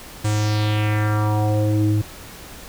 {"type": "tone with low-pass filter sweep", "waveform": "square", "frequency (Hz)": 106, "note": "G#2", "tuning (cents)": 36, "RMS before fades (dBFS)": -19, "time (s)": [0.24, 2.02], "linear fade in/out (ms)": 10, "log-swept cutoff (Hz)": [8900, 230], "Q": 2.7, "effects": ["pink hiss -39 dBFS RMS until 2.68 s"]}